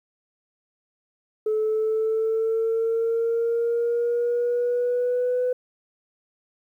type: exponential sweep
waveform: sine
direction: up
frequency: 431.1 to 501 Hz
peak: -19 dBFS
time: 1.46-5.53 s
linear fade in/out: 5 ms
effects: tanh soft clip ceiling -17 dBFS + 10-bit